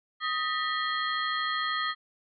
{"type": "tone cluster", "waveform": "sine", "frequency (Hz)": [1253, 1811, 1944, 3243, 4204], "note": ["D#6", "A6", "B6", "G#7", "C8"], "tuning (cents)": [12, 49, -28, -42, 7], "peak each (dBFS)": [-30, -36, -34, -35, -38], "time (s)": [0.2, 1.95], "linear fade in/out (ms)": 50, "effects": []}